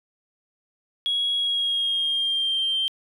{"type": "tone with pitch glide", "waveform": "sine", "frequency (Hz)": [3322, 3152], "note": ["G#7", "G7"], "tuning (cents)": [0, 9], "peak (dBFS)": -20, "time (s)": [1.06, 2.88], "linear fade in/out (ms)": 0, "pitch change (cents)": -91, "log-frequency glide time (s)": [1.36, 2.65], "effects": ["tanh soft clip ceiling -17 dBFS", "10-bit"]}